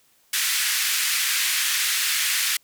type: band-pass noise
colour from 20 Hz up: pink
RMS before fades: -23 dBFS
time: 0.33-2.57 s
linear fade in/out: 5 ms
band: 1700 to 16000 Hz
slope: 24 dB/octave
effects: white hiss -61 dBFS RMS until 2.63 s